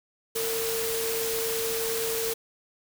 sine tone in noise, 453.7 Hz, A#4, 47 cents flat, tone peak -29 dBFS, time 0.35-2.34 s, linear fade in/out 10 ms, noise white, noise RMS -31 dBFS, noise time 0.35-2.34 s, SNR -1 dB, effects none

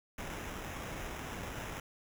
pink noise with sample-and-hold, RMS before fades -42 dBFS, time 0.18-1.8 s, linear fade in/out 2 ms, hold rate 4410 Hz, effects none

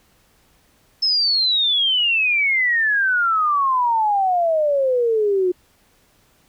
sine exponential sweep, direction down, 5274 to 355.1 Hz, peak -15 dBFS, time 1.02-5.52 s, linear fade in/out 10 ms, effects pink hiss -58 dBFS RMS until 6.48 s

